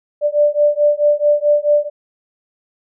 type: beating tone pair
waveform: sine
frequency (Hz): 587.3 / 591.9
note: D5 / D5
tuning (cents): 0 / +13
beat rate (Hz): 4.6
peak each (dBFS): -14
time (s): 0.21-1.9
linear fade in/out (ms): 50
effects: none